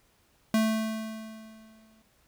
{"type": "tone with exponential decay", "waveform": "square", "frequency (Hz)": 220, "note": "A3", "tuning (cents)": 0, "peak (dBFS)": -21, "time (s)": [0.54, 2.02], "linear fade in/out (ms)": 2, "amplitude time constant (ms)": 320, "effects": ["pink hiss -66 dBFS RMS until 2.27 s"]}